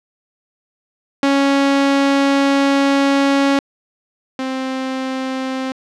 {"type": "tone pair in turn", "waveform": "sawtooth", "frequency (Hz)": [277.2, 262.3], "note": ["C#4", "C4"], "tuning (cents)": [0, 4], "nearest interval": "minor second", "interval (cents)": 96, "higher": "first", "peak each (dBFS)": [-8, -16], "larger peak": "first", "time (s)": [[1.23, 3.59], [4.39, 5.72]], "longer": "first", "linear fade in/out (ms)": 2, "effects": ["low-pass 5000 Hz 12 dB/octave"]}